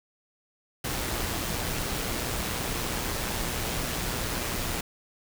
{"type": "noise with amplitude modulation", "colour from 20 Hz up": "pink", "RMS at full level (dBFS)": -29, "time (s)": [0.84, 4.81], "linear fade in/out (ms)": 5, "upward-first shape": "sine", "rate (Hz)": 121, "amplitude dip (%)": 35, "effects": []}